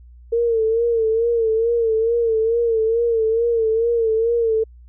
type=tone with vibrato; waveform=sine; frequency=456 Hz; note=A#4; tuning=38 cents flat; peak=-15 dBFS; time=0.32-4.64 s; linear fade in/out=10 ms; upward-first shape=sine; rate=2.3 Hz; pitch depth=62 cents each way; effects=added 60 Hz sine -41 dBFS peak until 4.88 s